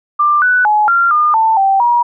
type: tone with pitch steps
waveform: sine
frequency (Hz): 1187 / 1488 / 845 / 1382 / 1212 / 889 / 779 / 956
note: D6 / F#6 / G#5 / F6 / D#6 / A5 / G5 / A#5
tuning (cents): +18 / +9 / +30 / -19 / -46 / +18 / -11 / +43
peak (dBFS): -8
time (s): 0.19-2.03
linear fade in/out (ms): 10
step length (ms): 230
effects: none